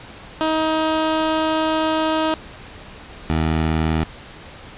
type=tone pair in turn; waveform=15% pulse; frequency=315.8 / 79.55 Hz; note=D#4 / D#2; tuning=+26 / +39 cents; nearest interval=2 octaves; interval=2387 cents; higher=first; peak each=-11 dBFS; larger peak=neither; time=0.41-2.34 / 3.3-4.04 s; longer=first; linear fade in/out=0 ms; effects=pink hiss -39 dBFS RMS until 4.77 s + resampled to 8000 Hz

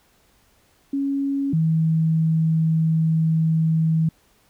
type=tone pair in turn; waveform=sine; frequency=277.2 / 160.72 Hz; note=C#4 / E3; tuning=0 / -44 cents; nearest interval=major sixth; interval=944 cents; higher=first; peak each=-20 / -16 dBFS; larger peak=second; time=0.93-1.53 / 1.53-4.09 s; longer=second; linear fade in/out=5 ms; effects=pink hiss -60 dBFS RMS until 4.49 s

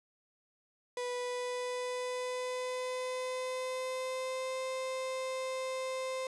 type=tone with pitch glide; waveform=35% pulse; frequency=492.5 to 520.6 Hz; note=B4 to C5; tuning=-5 to -9 cents; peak=-33 dBFS; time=0.97-6.27 s; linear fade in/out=2 ms; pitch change=+96 cents; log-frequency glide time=1.13-4.62 s; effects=resampled to 24000 Hz

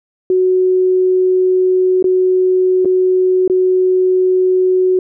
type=tone with dropouts; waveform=sine; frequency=370 Hz; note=F#4; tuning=in tune; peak=-9 dBFS; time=0.3-4.99 s; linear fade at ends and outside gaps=2 ms; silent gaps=2.026-2.042 / 2.848-2.855 / 3.478-3.498 s; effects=none

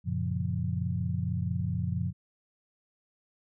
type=chord; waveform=sine; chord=Gb major seventh; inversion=none; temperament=equal with one note detuned; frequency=92.5 / 116.88 / 138.59 / 174.61 Hz; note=Gb2 / Bb2 / Db3 / F3; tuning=0 / +5 / 0 / 0 cents; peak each=-32 / -34 / -35 / -33 dBFS; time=0.04-2.13 s; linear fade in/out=50 ms; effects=none

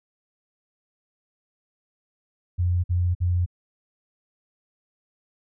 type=tone bursts; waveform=sine; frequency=88.6 Hz; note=F2; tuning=25 cents sharp; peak=-19 dBFS; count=3; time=2.58-3.462 s; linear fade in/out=20 ms; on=260 ms; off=51 ms; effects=none

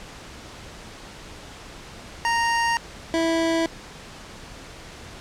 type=tone pair in turn; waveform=25% pulse; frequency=930 / 328.8 Hz; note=A#5 / E4; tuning=-4 / -4 cents; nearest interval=octave + tritone; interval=1800 cents; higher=first; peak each=-16 dBFS; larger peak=neither; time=2.25-2.77 / 3.14-3.66 s; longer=neither; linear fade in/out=0 ms; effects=pink hiss -41 dBFS RMS until 5.2 s + low-pass 7000 Hz 12 dB/octave

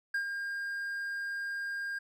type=tone with ADSR envelope; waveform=triangle; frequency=1609 Hz; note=G6; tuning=45 cents sharp; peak=-26 dBFS; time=0.14-1.99 s; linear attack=6 ms; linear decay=93 ms; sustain=-6 dB; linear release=10 ms; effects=none

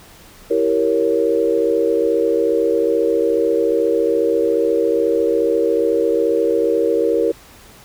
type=chord; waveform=sine; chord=E diminished seventh; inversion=none; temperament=equal; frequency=329.6 / 392 / 466.2 / 554.4 Hz; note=E4 / G4 / Bb4 / Db5; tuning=0 / 0 / 0 / 0 cents; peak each=-21 / -21 / -16 / -22 dBFS; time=0.5-7.32 s; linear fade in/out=10 ms; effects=pink hiss -44 dBFS RMS until 7.84 s

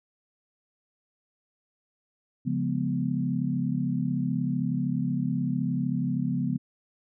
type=chord; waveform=sine; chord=C# dominant seventh; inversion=none; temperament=equal; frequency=138.59 / 174.61 / 207.7 / 246.9 Hz; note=C#3 / E#3 / G#3 / B3; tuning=0 / 0 / 0 / 0 cents; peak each=-30 / -30 / -33 / -29 dBFS; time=2.45-6.58 s; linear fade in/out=20 ms; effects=none

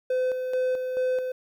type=tone with tremolo; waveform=triangle; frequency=510 Hz; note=C5; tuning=44 cents flat; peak=-20 dBFS; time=0.1-1.32 s; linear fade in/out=5 ms; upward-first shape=square; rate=2.3 Hz; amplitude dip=45%; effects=10-bit

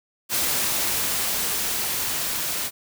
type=noise with level ramp; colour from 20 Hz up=white; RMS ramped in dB=-23 to -27 dBFS; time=0.29-2.71 s; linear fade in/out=50 ms; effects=none

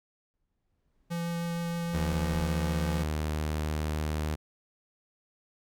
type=noise with exponential growth; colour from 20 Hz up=brown; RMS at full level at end=-41 dBFS; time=0.34-2.46 s; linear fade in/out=0 ms; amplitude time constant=460 ms
type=tone with vibrato; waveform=square; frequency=170 Hz; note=F3; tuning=46 cents flat; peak=-31 dBFS; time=1.1-3.04 s; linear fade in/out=20 ms; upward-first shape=triangle; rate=6.4 Hz; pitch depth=8 cents each way
type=tone with pitch glide; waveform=sawtooth; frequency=77.78 to 76.66 Hz; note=D#2 to D#2; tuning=0 to -25 cents; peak=-25 dBFS; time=1.93-4.36 s; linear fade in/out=20 ms; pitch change=-25 cents; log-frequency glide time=2.41-2.95 s
effects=none

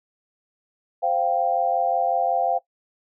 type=chord; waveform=sine; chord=C suspended fourth; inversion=none; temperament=equal; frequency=523.3 / 698.5 / 784 Hz; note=C5 / F5 / G5; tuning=0 / 0 / 0 cents; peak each=-27 / -22 / -23 dBFS; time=1.02-2.59 s; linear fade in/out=20 ms; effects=noise-tail reverb RT60 0.1 s tail -18 dB re dry

